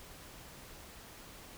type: silence
effects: pink hiss -52 dBFS RMS until 1.57 s